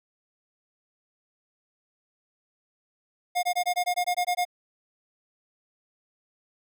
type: tone bursts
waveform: square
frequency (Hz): 714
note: F5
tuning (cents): +38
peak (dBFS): -23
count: 11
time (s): 3.35-4.452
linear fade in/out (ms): 20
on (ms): 82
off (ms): 20
effects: none